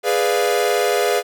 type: chord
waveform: 45% pulse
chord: G# diminished seventh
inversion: none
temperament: equal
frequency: 415.3 / 493.9 / 587.3 / 698.5 Hz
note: G#4 / B4 / D5 / F5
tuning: 0 / 0 / 0 / 0 cents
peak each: -20 / -21 / -24 / -22 dBFS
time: 0.03-1.23 s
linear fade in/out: 50 ms
effects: none